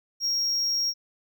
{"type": "tone", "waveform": "triangle", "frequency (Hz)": 5588, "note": "F8", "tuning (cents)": 0, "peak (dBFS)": -22, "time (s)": [0.2, 0.94], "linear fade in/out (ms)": 50, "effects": []}